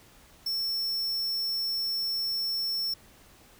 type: tone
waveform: square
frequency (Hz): 5400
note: E8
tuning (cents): +41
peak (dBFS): -28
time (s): 0.46-2.94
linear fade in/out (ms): 5
effects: pink hiss -56 dBFS RMS until 3.59 s